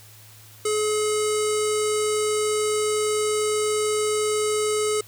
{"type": "tone with low-pass filter", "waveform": "square", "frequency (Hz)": 425.6, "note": "G#4", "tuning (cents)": 42, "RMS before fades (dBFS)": -23, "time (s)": [0.65, 5.01], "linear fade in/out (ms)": 5, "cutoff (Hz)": 8500, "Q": 5.2, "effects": ["added 107 Hz sine -49 dBFS peak until 5.07 s", "white hiss -49 dBFS RMS until 5.07 s"]}